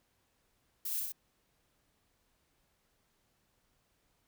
violet noise with echo, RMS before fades -37 dBFS, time 0.85-1 s, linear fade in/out 5 ms, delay 61 ms, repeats 2, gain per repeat -2 dB, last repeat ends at 1.122 s, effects pink hiss -75 dBFS RMS until 4.27 s

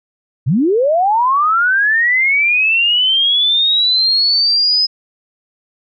sine linear sweep, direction up, 106.4 to 5090 Hz, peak -10 dBFS, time 0.46-4.87 s, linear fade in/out 20 ms, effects none

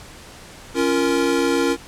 square chord, Bb minor, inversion first, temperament equal with one note detuned, 277.2 / 344.8 / 466.2 Hz, Db4 / F4 / Bb4, 0 / -22 / 0 cents, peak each -22 dBFS, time 0.74-1.77 s, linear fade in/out 50 ms, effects pink hiss -41 dBFS RMS until 1.87 s + low-pass 10000 Hz 12 dB/octave

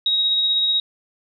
sine tone with tremolo, 3793 Hz, A#7, 29 cents sharp, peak -15 dBFS, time 0.06-0.8 s, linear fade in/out 2 ms, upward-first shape sine, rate 16 Hz, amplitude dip 25%, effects none

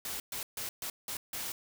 white noise bursts at uneven times, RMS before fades -38 dBFS, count 6, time 0.05-0.2 / 0.32-0.43 / 0.57-0.69 / 0.82-0.9 / 1.08-1.17 / 1.33-1.52 s, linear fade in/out 2 ms, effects none

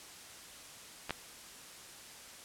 clicks, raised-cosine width 0.3 ms, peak -22 / -17 dBFS, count 2, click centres 1.095 / 1.107 s, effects white hiss -51 dBFS RMS until 2.44 s + low-pass 10000 Hz 12 dB/octave

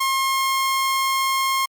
sawtooth tone, 1071 Hz, C6, 40 cents sharp, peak -15 dBFS, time 0-1.66 s, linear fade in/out 10 ms, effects Opus 48 kbps

